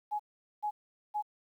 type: tone bursts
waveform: sine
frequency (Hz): 839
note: G#5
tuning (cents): +17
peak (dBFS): -30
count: 3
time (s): 0.11-1.225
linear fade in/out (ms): 20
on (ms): 85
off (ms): 430
effects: 11-bit